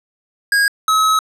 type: tone pair in turn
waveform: square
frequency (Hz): 1636 / 1283.2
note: G#6 / E6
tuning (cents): -26 / -47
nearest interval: major third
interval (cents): 421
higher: first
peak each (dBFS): -12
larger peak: neither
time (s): 0.52-0.68 / 0.88-1.19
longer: second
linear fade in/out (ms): 2
effects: low-pass 12000 Hz 12 dB/octave